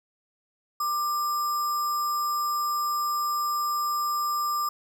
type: tone with sample-and-hold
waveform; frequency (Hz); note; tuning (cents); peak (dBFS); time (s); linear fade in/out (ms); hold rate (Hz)
sine; 1187; D6; +18; -24; 0.8-4.69; 5; 6300
effects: none